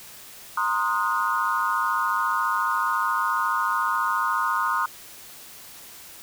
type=chord; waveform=sine; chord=C half-diminished seventh; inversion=third; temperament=equal with one note detuned; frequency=932.3 / 1046.5 / 1244.5 / 1447 Hz; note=Bb5 / C6 / Eb6 / Gb6; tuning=0 / 0 / 0 / -39 cents; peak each=-29 / -26 / -25 / -28 dBFS; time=0.57-4.86 s; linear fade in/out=5 ms; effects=white hiss -44 dBFS RMS until 6.22 s